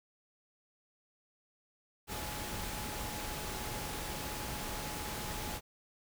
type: tone in noise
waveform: sine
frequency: 845 Hz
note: G#5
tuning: 30 cents sharp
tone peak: -47 dBFS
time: 2.07-5.61 s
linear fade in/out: 50 ms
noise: pink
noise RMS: -40 dBFS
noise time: 2.07-5.61 s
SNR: -10 dB
effects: none

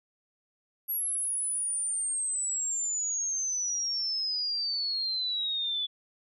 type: exponential sweep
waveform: sine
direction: down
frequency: 11560 to 3440 Hz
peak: -28 dBFS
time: 0.88-5.87 s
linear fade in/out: 20 ms
effects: none

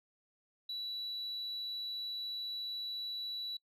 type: tone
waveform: sine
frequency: 3937 Hz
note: B7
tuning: 6 cents flat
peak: -36 dBFS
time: 0.69-3.57 s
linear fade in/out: 5 ms
effects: noise-tail reverb RT60 0.1 s tail -26 dB re dry + tanh soft clip ceiling -35 dBFS

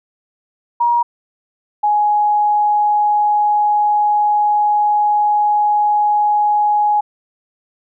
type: tone pair in turn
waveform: sine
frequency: 950 / 835.5 Hz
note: A#5 / G#5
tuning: +33 / +10 cents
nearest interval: major second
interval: 223 cents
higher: first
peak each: -11 dBFS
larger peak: neither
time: 0.8-1.03 / 1.83-7.01 s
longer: second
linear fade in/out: 10 ms
effects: none

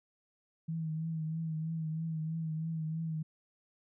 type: tone with vibrato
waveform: sine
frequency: 160.1 Hz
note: D#3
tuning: 50 cents sharp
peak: -33 dBFS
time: 0.68-3.23 s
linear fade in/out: 10 ms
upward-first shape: triangle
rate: 3.1 Hz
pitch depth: 47 cents each way
effects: none

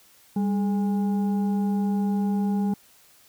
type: tone with frequency modulation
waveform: sine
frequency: 198.8 Hz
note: G3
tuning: 25 cents sharp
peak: -21 dBFS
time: 0.36-2.74 s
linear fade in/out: 5 ms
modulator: 621 Hz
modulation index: 0.38
effects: white hiss -56 dBFS RMS until 3.28 s

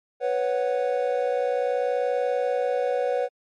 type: chord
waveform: triangle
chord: B suspended second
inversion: none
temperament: equal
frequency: 493.9 / 554.4 / 740 Hz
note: B4 / C#5 / F#5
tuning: 0 / 0 / 0 cents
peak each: -22 / -24 / -27 dBFS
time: 0.2-3.29 s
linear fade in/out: 50 ms
effects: tanh soft clip ceiling -11 dBFS + MP3 48 kbps

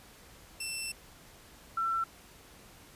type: tone pair in turn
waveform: 15% pulse / sine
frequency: 2681 / 1344.3 Hz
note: E7 / E6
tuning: +29 / +34 cents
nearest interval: octave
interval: 1195 cents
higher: first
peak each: -28 dBFS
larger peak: neither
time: 0.6-0.92 / 1.77-2.04 s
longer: first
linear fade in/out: 5 ms
effects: pink hiss -55 dBFS RMS until 2.95 s + resampled to 32000 Hz

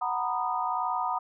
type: chord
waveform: sine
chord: B major seventh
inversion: second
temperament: just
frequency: 740.8 / 926 / 987.8 / 1234.7 Hz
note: F#5 / A#5 / B5 / D#6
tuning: +2 / -12 / 0 / -14 cents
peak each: -32 dBFS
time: 0.01-1.19 s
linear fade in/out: 10 ms
effects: none

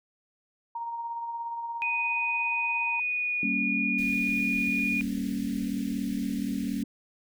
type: tone with tremolo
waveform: sine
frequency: 932.3 Hz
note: A#5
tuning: in tune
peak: -30 dBFS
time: 0.75-3 s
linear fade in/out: 5 ms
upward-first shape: sine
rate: 17 Hz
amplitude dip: 35%
type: tone with pitch glide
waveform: sine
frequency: 2487 to 2444 Hz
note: D#7 to D#7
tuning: -1 to -32 cents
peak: -26 dBFS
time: 1.82-5.01 s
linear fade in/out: 0 ms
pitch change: -31 cents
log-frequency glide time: 2.87-3.55 s
type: chord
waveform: sine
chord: G diminished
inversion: none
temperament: equal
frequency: 196 / 233.1 / 277.2 Hz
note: G3 / Bb3 / Db4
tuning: 0 / 0 / 0 cents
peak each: -32 dBFS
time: 3.43-6.84 s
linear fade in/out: 2 ms
type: band-stop noise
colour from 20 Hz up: pink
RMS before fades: -45 dBFS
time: 3.98-6.83 s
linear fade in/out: 5 ms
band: 500 to 1700 Hz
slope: 48 dB/octave
effects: none

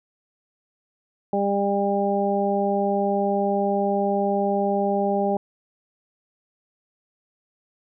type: harmonic tone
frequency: 200 Hz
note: G3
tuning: 35 cents sharp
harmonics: 1 / 2 / 3 / 4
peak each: -25 / -25 / -25 / -25 dBFS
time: 1.33-5.37 s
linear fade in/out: 2 ms
effects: none

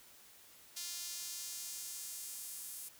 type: tone with high-pass filter sweep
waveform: sawtooth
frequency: 349.2 Hz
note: F4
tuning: in tune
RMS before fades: -45 dBFS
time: 0.76-2.89 s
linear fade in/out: 10 ms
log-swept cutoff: 5100 to 9700 Hz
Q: 1.2
effects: white hiss -60 dBFS RMS until 2.99 s

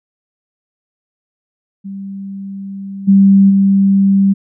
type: tone with level steps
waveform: sine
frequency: 196 Hz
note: G3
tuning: in tune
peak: -23 / -4 / -7 dBFS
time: 1.84-4.34 s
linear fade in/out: 20 ms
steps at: 3.07 / 3.49 s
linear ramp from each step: 20 ms
effects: none

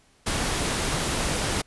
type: noise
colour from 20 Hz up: pink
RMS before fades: -26 dBFS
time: 0.26-1.62 s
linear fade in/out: 10 ms
effects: pink hiss -60 dBFS RMS until 1.66 s + resampled to 24000 Hz

